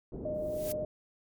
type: low-pass noise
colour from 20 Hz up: white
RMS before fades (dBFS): -41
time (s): 0.12-0.85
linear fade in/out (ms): 2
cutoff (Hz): 450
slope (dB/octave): 24
type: tone with vibrato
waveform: sine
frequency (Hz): 611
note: D#5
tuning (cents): -32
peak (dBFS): -32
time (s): 0.25-0.85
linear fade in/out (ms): 5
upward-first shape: triangle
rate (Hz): 20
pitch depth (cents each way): 22
type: noise with exponential growth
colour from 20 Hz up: blue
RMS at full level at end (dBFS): -37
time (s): 0.34-0.72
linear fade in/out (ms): 2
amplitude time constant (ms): 81
effects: MP3 96 kbps